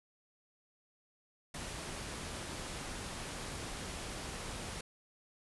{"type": "low-pass noise", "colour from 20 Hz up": "pink", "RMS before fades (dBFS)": -43, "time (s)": [1.54, 4.81], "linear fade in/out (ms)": 5, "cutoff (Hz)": 11000, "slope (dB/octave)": 96, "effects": []}